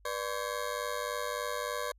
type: ring-modulated tone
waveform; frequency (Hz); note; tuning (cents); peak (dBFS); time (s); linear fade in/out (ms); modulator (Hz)
20% pulse; 540; C#5; -45; -25; 0.05-1.92; 5; 51.7
effects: added 50 Hz sine -58 dBFS peak until 1.98 s + resampled to 32000 Hz